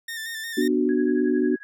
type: tone with vibrato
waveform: sawtooth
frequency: 1804 Hz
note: A6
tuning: 43 cents sharp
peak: -27 dBFS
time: 0.08-0.68 s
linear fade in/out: 5 ms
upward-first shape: square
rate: 5.6 Hz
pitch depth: 32 cents each way
type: chord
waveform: sine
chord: B minor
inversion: none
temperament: just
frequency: 246.9 / 296.3 / 370.4 Hz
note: B3 / D4 / F#4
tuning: 0 / +15 / +2 cents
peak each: -23 dBFS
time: 0.57-1.56 s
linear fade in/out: 10 ms
type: tone with tremolo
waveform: sine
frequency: 1661.2 Hz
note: G#6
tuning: in tune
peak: -33 dBFS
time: 0.89-1.63 s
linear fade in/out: 0 ms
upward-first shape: triangle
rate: 11 Hz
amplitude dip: 100%
effects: none